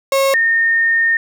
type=tone pair in turn; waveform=35% pulse / sine; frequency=544 / 1829.8 Hz; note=C#5 / A#6; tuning=-33 / -33 cents; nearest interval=octave + major sixth; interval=2100 cents; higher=second; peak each=-10 / -11 dBFS; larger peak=first; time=0.12-0.34 / 0.34-1.17 s; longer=second; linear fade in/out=2 ms; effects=none